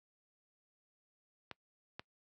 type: clicks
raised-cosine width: 0.3 ms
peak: -27 dBFS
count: 2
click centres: 1.513 / 1.995 s
effects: noise-tail reverb RT60 0.1 s tail -24 dB re dry + high-pass 80 Hz 12 dB/octave